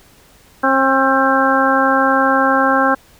harmonic tone with a mistuned harmonic, 267.9 Hz, C4, 41 cents sharp, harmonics 1 / 2 / 3 / 4 / 5 / 6, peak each -18 / -18 / -18 / -18 / -18 / -18 dBFS, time 0.63-2.95 s, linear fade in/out 10 ms, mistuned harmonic 6, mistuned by -32 cents, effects pink hiss -48 dBFS RMS until 3.19 s

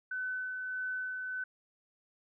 sine tone with tremolo, 1510 Hz, F#6, 35 cents sharp, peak -33 dBFS, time 0.11-1.44 s, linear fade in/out 5 ms, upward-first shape sine, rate 1.6 Hz, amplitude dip 30%, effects none

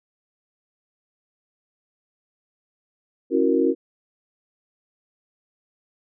sine chord, F# dominant seventh, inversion second, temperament equal with one note detuned, 272.4 / 329.6 / 370 / 466.2 Hz, C#4 / E4 / F#4 / A#4, -30 / 0 / 0 / 0 cents, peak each -22 dBFS, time 3.3-3.75 s, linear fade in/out 50 ms, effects none

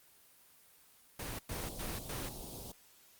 pink noise bursts, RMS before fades -41 dBFS, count 4, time 1.19-2.29 s, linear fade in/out 5 ms, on 200 ms, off 100 ms
pink band-stop noise, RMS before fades -45 dBFS, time 1.51-2.72 s, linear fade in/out 5 ms, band 840 to 3600 Hz, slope 24 dB/octave
effects white hiss -63 dBFS RMS until 3.19 s + Opus 24 kbps

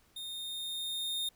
45% pulse tone with level ramp, 3667 Hz, A#7, 29 cents flat, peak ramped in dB -40 to -32 dBFS, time 0.16-1.29 s, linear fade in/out 5 ms, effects pink hiss -67 dBFS RMS until 1.35 s

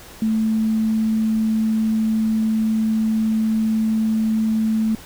sine tone, 220 Hz, A3, in tune, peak -16 dBFS, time 0.22-4.95 s, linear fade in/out 2 ms, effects pink hiss -41 dBFS RMS until 5.05 s

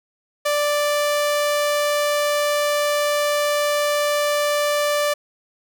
sawtooth tone, 587.3 Hz, D5, in tune, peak -14 dBFS, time 0.45-5.14 s, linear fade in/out 10 ms, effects none

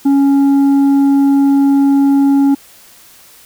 sine tone with tanh clipping, 277.7 Hz, C#4, 3 cents sharp, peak -8 dBFS, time 0.05-2.55 s, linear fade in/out 10 ms, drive 5 dB, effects white hiss -42 dBFS RMS until 3.45 s

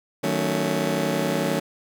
20% pulse chord, D# half-diminished seventh, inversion none, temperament just, 155.56 / 186.68 / 224 / 280 Hz, D#3 / F#3 / A3 / C#4, 0 / +16 / +31 / +18 cents, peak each -23 dBFS, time 0.23-1.6 s, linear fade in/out 10 ms, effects none

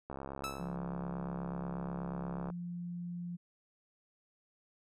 click train, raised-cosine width 1 ms, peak -28 dBFS, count 165, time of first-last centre 0.1-2.501 s, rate 68.3 Hz
sawtooth tone with exponential decay, 1309 Hz, E6, 13 cents flat, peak -31 dBFS, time 0.44-0.76 s, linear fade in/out 0 ms, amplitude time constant 68 ms
sine tone, 174.61 Hz, F3, in tune, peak -38 dBFS, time 0.59-3.37 s, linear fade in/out 20 ms
effects resampled to 32000 Hz

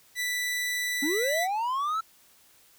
sawtooth tone, 1975.5 Hz, B6, in tune, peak -24 dBFS, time 0.15-1.48 s, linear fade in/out 50 ms
triangle linear sweep, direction up, 261 to 1347 Hz, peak -24 dBFS, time 1.02-2.01 s, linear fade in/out 10 ms
effects white hiss -59 dBFS RMS until 2.78 s

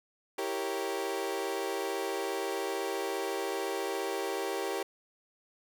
30% pulse chord, E diminished seventh, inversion none, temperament equal, 329.6 / 392 / 466.2 / 554.4 Hz, E4 / G4 / Bb4 / Db5, 0 / 0 / 0 / 0 cents, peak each -38 / -32 / -35 / -37 dBFS, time 0.38-4.83 s, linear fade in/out 5 ms, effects none

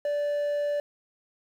triangle tone, 583 Hz, D5, 13 cents flat, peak -23 dBFS, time 0.05-0.8 s, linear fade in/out 2 ms, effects 9-bit

